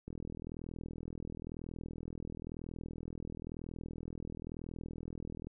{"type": "click train", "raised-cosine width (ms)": 3, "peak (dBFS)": -30, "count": 222, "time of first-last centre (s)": [0.08, 5.47], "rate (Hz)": 41, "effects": []}